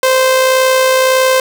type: tone with amplitude modulation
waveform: sawtooth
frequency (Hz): 520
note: C5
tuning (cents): -11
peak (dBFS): -3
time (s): 0.03-1.4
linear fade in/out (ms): 2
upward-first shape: sine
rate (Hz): 61.7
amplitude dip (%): 30
effects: none